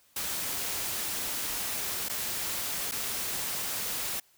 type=noise with dropouts; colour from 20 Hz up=white; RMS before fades=-33 dBFS; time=0.16-4.2 s; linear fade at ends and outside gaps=5 ms; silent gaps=2.086-2.096 / 2.913-2.919 s; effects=white hiss -64 dBFS RMS until 4.37 s